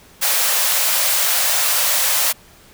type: high-pass noise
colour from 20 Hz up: white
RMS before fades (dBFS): -17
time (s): 0.21-2.33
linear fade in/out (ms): 20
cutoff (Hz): 500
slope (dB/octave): 96
effects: pink hiss -47 dBFS RMS until 2.73 s